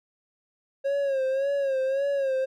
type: tone with vibrato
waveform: triangle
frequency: 544 Hz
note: C#5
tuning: 33 cents flat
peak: -21 dBFS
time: 0.84-2.46 s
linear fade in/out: 20 ms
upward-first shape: sine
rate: 1.8 Hz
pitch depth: 66 cents each way
effects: none